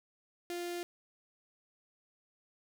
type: tone with notch filter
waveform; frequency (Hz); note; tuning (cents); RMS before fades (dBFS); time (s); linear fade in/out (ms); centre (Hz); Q
sawtooth; 349.2; F4; 0; -39; 0.5-0.83; 0; 1100; 1.6
effects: none